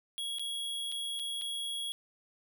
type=tone with dropouts; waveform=square; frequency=3322 Hz; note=G#7; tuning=in tune; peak=-35 dBFS; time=0.18-1.92 s; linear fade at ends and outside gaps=0 ms; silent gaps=0.385-0.395 / 0.917-0.922 / 1.192-1.196 / 1.413-1.419 s; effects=none